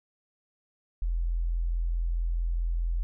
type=tone; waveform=sine; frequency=42.33 Hz; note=E1; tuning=47 cents sharp; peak=-25 dBFS; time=1.02-3.03 s; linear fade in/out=0 ms; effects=none